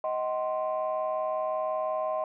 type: chord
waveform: sine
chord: C diminished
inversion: first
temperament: just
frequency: 627.9 / 753.5 / 1046.5 Hz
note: Eb5 / Gb5 / C6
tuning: +16 / +31 / 0 cents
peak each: -28 / -34 / -33 dBFS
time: 0.04-2.24 s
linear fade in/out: 2 ms
effects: tanh soft clip ceiling -20 dBFS